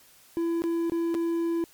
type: tone with dropouts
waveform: triangle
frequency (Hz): 335.4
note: E4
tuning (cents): +30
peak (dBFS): -22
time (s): 0.37-1.64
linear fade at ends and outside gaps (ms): 0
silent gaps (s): 0.62-0.639 / 0.898-0.92 / 1.143-1.149
effects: white hiss -56 dBFS RMS until 1.73 s + MP3 96 kbps